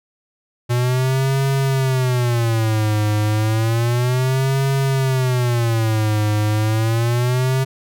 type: tone with vibrato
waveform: square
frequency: 120 Hz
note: B2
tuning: 49 cents flat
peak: -16 dBFS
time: 0.69-7.65 s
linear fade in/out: 20 ms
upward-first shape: sine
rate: 0.31 Hz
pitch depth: 220 cents each way
effects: none